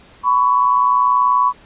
sine tone pair together, 1000 / 1120.2 Hz, B5 / C#6, +21 / +18 cents, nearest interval major second, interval 197 cents, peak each -14 dBFS, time 0.23-1.53 s, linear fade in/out 50 ms, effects pink hiss -46 dBFS RMS until 1.65 s + resampled to 8000 Hz

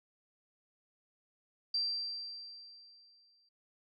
sine tone with exponential decay, 4705 Hz, D8, 2 cents sharp, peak -29 dBFS, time 1.74-3.49 s, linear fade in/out 5 ms, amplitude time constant 380 ms, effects none

